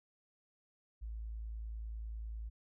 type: tone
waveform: sine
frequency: 55 Hz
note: A1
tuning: in tune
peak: -40 dBFS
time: 1.01-2.5 s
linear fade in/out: 20 ms
effects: none